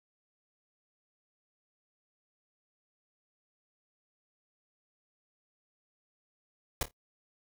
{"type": "noise with echo", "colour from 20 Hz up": "pink", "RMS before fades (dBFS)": -30, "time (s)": [6.81, 6.83], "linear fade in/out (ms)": 2, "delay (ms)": 27, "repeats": 3, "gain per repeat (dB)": -12, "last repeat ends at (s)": 6.911, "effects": ["noise-tail reverb RT60 0.1 s tail -21 dB re dry"]}